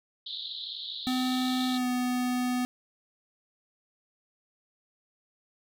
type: band-pass noise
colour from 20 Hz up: pink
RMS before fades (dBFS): -38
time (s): 0.26-1.78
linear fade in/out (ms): 5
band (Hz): 3400 to 4200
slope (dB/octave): 96
type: tone with pitch glide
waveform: square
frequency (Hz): 254.9 to 249.1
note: C4 to B3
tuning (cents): -45 to +15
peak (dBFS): -27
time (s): 1.07-2.65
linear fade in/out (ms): 0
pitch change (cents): -40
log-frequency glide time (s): 1.69-1.88
effects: none